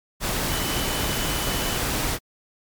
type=tone in noise; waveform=sine; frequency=3000 Hz; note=F#7; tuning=23 cents sharp; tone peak=-34 dBFS; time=0.48-1.81 s; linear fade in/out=50 ms; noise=pink; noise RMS=-25 dBFS; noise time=0.2-2.19 s; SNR=-12 dB; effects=MP3 96 kbps